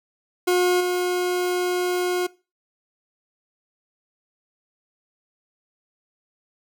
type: tone with level steps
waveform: 40% pulse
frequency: 359.6 Hz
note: F#4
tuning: 49 cents flat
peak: -16 / -20 dBFS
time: 0.47-2.27 s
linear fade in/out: 10 ms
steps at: 0.8 s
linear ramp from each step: 10 ms
effects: noise-tail reverb RT60 0.3 s tail -21 dB re dry